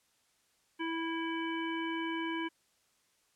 harmonic tone with a mistuned harmonic, 328.1 Hz, E4, 8 cents flat, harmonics 1 / 3 / 5 / 7 / 9, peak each -35 / -40 / -42 / -43 / -45 dBFS, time 0.79-2.49 s, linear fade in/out 20 ms, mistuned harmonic 9, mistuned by +26 cents, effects white hiss -72 dBFS RMS until 3.35 s + low-pass 10000 Hz 12 dB/octave

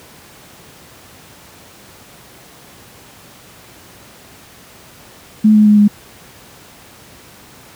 sine tone with pitch steps, 214.8 / 212.1 / 209.4 / 206.8 Hz, A3 / G#3 / G#3 / G#3, -41 / +37 / +15 / -7 cents, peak -5 dBFS, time 5.44-5.88 s, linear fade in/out 10 ms, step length 110 ms, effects pink hiss -41 dBFS RMS until 7.75 s + high-pass 80 Hz 12 dB/octave

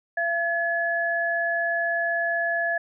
sine tone pair together, 679 / 1704.1 Hz, F5 / G#6, -49 / +44 cents, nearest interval octave + major third, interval 1593 cents, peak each -26 / -24 dBFS, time 0.17-2.78 s, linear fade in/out 5 ms, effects none

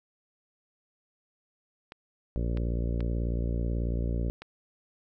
clicks, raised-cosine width 0.3 ms, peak -26 dBFS, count 4, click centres 1.921 / 2.573 / 3.006 / 4.42 s
harmonic tone, 58.27 Hz, A#1, in tune, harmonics 1 / 2 / 3 / 4 / 5 / 6 / 7 / 8 / 9 / 10, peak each -28 / -34 / -38 / -40 / -42 / -44 / -45 / -46 / -47 / -48 dBFS, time 2.36-4.3 s, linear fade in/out 0 ms
effects none

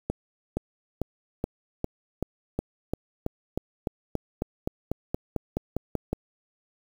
accelerating click train, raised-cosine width 2 ms, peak -13 dBFS, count 21, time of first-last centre 0.1-6.13 s, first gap 470 ms, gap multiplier 0.95, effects 7-bit

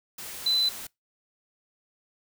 sine tone in noise, 4016 Hz, B7, 28 cents sharp, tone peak -21 dBFS, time 0.46-0.69 s, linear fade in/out 5 ms, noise white, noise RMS -39 dBFS, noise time 0.18-0.87 s, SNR +15 dB, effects noise-tail reverb RT60 0.2 s tail -25 dB re dry

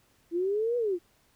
sine linear two-way sweep, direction up then down, 329.6 to 492.2 to 329.6 Hz, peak -25 dBFS, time 0.31-0.99 s, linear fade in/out 50 ms, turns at 0.77 s, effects pink hiss -66 dBFS RMS until 1.35 s

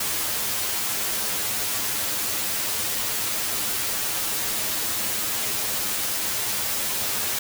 white noise with comb filter, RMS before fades -26 dBFS, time 0-7.39 s, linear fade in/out 5 ms, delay 9.6 ms, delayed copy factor +0.9, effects none

